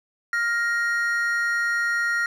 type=tone pair together; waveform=triangle; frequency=1405 / 1875.4 Hz; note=F6 / A#6; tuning=+10 / +10 cents; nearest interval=perfect fourth; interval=500 cents; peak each=-22 dBFS; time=0.33-2.26 s; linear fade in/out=2 ms; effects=none